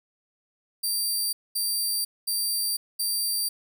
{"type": "tone bursts", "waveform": "15% pulse", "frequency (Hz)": 4699, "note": "D8", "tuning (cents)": 0, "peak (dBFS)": -18, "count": 4, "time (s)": [0.83, 3.49], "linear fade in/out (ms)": 10, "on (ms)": 500, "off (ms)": 220, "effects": []}